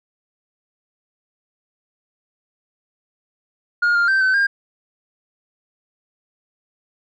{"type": "tone with pitch steps", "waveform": "sine", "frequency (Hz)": [1424, 1401, 1559, 1525, 1608], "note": ["F6", "F6", "G6", "G6", "G6"], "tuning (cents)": [33, 5, -10, -48, 44], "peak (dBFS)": -11, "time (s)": [3.82, 4.47], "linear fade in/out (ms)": 10, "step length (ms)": 130, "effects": ["tanh soft clip ceiling -13 dBFS"]}